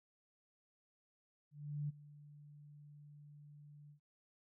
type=tone with ADSR envelope; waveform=sine; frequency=146.83 Hz; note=D3; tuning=in tune; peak=-36 dBFS; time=1.51-4 s; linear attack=380 ms; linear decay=19 ms; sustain=-19 dB; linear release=100 ms; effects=none